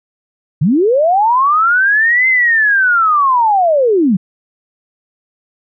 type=linear two-way sweep; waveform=sine; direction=up then down; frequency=127.3 to 2084 to 168.1 Hz; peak=-8 dBFS; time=0.61-4.17 s; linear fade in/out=10 ms; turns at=2.28 s; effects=none